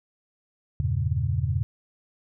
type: chord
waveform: sine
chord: E diminished seventh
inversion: none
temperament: equal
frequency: 82.41 / 98 / 116.54 / 138.59 Hz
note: E2 / G2 / Bb2 / Db3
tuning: 0 / 0 / 0 / 0 cents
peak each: -28 dBFS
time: 0.8-1.63 s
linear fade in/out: 0 ms
effects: none